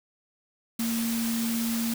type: tone in noise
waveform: sine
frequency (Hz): 230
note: A#3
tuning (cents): -23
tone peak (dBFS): -26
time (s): 0.79-1.94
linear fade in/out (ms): 5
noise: white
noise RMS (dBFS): -34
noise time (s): 0.79-1.94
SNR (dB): +5
effects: none

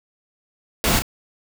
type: noise with echo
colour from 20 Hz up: pink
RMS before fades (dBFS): -19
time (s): 0.84-0.99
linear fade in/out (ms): 0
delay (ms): 31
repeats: 1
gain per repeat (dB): -6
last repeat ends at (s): 1.021
effects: none

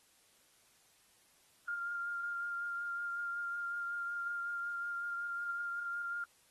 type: tone with vibrato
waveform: sine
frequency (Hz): 1400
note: F6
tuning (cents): +4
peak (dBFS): -36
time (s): 1.68-6.24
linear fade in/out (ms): 2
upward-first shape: sine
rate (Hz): 5.4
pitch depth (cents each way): 16
effects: white hiss -68 dBFS RMS until 6.5 s + AAC 32 kbps

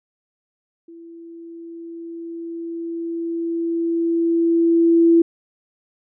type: tone with level ramp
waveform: sine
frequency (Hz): 334.5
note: E4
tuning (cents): +25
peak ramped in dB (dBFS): -38 to -9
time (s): 0.88-5.22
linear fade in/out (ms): 5
effects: none

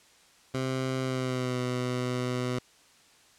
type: tone with pitch glide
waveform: 15% pulse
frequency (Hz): 130.81 to 125.19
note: C3 to B2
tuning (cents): 0 to +24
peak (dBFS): -22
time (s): 0.54-2.59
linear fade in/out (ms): 5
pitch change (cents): -76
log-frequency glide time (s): 1.02-1.6
effects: white hiss -59 dBFS RMS until 3.38 s + low-pass 8000 Hz 12 dB/octave

